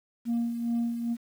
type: tone with tremolo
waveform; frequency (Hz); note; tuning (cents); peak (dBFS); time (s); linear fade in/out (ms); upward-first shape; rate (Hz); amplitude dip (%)
sine; 234.5; A#3; +11; -22; 0.25-1.17; 50; sine; 2.4; 60
effects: tanh soft clip ceiling -23 dBFS + 9-bit